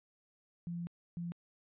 sine tone bursts at uneven times, 171.8 Hz, F3, 28 cents flat, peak -37 dBFS, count 2, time 0.67-0.87 / 1.17-1.32 s, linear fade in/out 0 ms, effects resampled to 8000 Hz

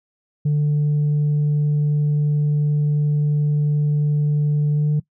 sine tone with pitch glide, 148.1 to 149.56 Hz, D3 to D3, +15 to +32 cents, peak -13 dBFS, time 0.45-5 s, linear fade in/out 10 ms, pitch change +17 cents, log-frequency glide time 4.74-4.82 s, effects noise-tail reverb RT60 0.1 s tail -21 dB re dry + tanh soft clip ceiling -14 dBFS

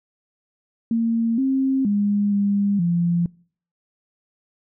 sine tone with pitch steps, 229.1 / 266.7 / 204.3 / 201.5 / 172.1 Hz, A#3 / C4 / G#3 / G3 / F3, -30 / +33 / -28 / +48 / -25 cents, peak -17 dBFS, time 0.91-3.26 s, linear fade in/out 2 ms, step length 470 ms, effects noise-tail reverb RT60 0.5 s tail -25 dB re dry

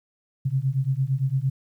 sine beating tone pair, 129.5 / 138.3 Hz, C3 / C#3, -17 / -4 cents, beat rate 8.8 Hz, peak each -24 / -24 dBFS, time 0.45-1.5 s, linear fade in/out 10 ms, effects 10-bit

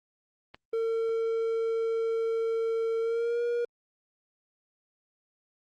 click, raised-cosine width 0.3 ms, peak -28 dBFS, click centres 0.545 s
triangle tone with pitch glide, 453.5 to 476 Hz, A#4 to A#4, -48 to +36 cents, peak -24 dBFS, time 0.73-3.65 s, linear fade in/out 5 ms, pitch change +84 cents, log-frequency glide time 3-3.42 s
effects Opus 24 kbps

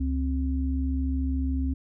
sine tone pair together, 69.8 / 263.5 Hz, C#2 / C4, +13 / +12 cents, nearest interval octave + major seventh, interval 2299 cents, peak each -25 / -29 dBFS, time 0-1.74 s, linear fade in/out 10 ms, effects none

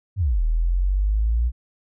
sine exponential two-way sweep, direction down then up, 107.1 to 38.89 to 60.8 Hz, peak -17 dBFS, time 0.16-1.52 s, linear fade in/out 50 ms, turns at 0.43 s, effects none

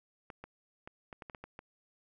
clicks, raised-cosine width 0.5 ms, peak -30 dBFS, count 9, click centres 0.302 / 0.44 / 0.875 / 1.128 / 1.222 / 1.298 / 1.348 / 1.44 / 1.591 s, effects none

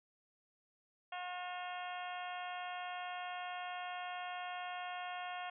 harmonic tone with a mistuned harmonic, 360 Hz, F#4, 47 cents flat, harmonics 2 / 3 / 4 / 5 / 6 / 7 / 8 / 9, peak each -43 / -49 / -50 / -52 / -54 / -56 / -52 / -54 dBFS, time 1.12-5.5 s, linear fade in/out 5 ms, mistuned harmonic 8, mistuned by -64 cents, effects none

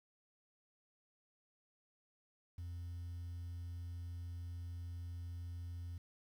sine tone, 86.6 Hz, F2, 14 cents flat, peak -40 dBFS, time 2.58-5.98 s, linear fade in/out 5 ms, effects tanh soft clip ceiling -42 dBFS + 11-bit

